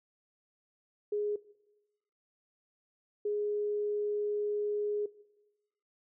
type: tone bursts at uneven times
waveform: sine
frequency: 415.8 Hz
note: G#4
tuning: 2 cents sharp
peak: -29 dBFS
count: 2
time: 1.12-1.36 / 3.25-5.06 s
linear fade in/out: 5 ms
effects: noise-tail reverb RT60 1.0 s tail -19 dB re dry